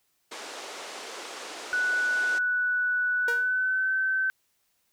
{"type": "band-pass noise", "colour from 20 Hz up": "pink", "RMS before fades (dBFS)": -40, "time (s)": [0.31, 2.39], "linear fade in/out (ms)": 10, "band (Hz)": [360, 8100], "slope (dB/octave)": 24}
{"type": "tone with pitch glide", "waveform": "sine", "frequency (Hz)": [1480, 1537.5], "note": ["F#6", "G6"], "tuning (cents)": [0, -34], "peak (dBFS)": -23, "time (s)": [1.73, 4.3], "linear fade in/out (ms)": 0, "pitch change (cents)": 66, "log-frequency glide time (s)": [3.17, 3.94]}
{"type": "tone with exponential decay", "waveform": "sawtooth", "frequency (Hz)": 473.2, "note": "A#4", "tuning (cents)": 26, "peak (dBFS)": -24, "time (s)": [3.28, 3.52], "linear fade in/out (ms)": 2, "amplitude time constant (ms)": 52}
{"effects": ["white hiss -72 dBFS RMS until 4.92 s"]}